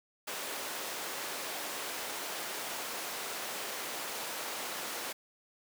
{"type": "high-pass noise", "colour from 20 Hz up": "pink", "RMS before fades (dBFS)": -39, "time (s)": [0.27, 5.13], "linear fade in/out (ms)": 10, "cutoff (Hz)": 460, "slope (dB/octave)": 12, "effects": []}